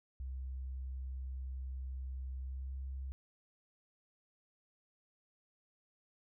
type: tone with pitch glide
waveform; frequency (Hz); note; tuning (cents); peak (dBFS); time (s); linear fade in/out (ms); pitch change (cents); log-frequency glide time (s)
sine; 65.1 to 66.39; C2 to C2; -8 to +26; -39; 0.2-3.12; 0; +34; 2.39-2.76
effects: none